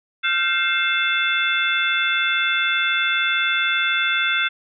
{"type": "tone cluster", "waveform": "sine", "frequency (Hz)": [1382, 1555, 2120, 2648, 3487], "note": ["F6", "G6", "C7", "E7", "A7"], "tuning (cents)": [-19, -14, 22, 7, -16], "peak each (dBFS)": -24, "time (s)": [0.23, 4.49], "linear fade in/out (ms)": 20, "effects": []}